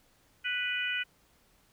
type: harmonic tone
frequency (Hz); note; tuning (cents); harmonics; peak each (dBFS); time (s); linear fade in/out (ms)
493.9; B4; 0; 3 / 4 / 5 / 6; -34 / -37 / -34 / -36; 0.44-1.04; 20
effects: pink hiss -66 dBFS RMS until 1.72 s